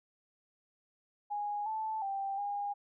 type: tone with pitch steps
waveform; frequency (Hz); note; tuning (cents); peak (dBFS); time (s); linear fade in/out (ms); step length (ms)
sine; 826 / 875 / 786 / 813; G#5 / A5 / G5 / G#5; -10 / -10 / +4 / -37; -33; 1.3-2.74; 20; 360
effects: none